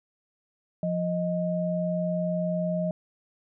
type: tone pair together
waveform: sine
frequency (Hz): 175 / 624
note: F3 / D#5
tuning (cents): +4 / +5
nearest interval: octave + minor seventh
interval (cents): 2201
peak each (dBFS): -27 / -28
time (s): 0.83-2.91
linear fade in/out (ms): 2
effects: none